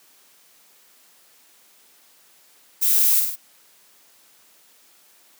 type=noise with echo; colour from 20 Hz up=violet; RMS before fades=-19 dBFS; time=2.81-3.21 s; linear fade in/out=20 ms; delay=51 ms; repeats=3; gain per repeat=-4 dB; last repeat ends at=3.363 s; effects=white hiss -55 dBFS RMS until 5.39 s + high-pass 200 Hz 12 dB/octave